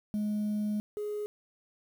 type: tone pair in turn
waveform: sine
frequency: 210 / 417.9 Hz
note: G#3 / G#4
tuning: +19 / +11 cents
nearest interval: octave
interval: 1192 cents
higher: second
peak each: -26 / -31 dBFS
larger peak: first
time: 0.14-0.8 / 0.97-1.26 s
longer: first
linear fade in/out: 0 ms
effects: tanh soft clip ceiling -27 dBFS + 9-bit